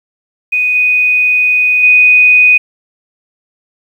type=tone with level steps; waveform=sine; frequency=2489 Hz; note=D#7; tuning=in tune; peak=-9 / -7 / -3 dBFS; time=0.52-2.58 s; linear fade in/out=10 ms; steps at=0.75 / 1.83 s; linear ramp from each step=5 ms; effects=7-bit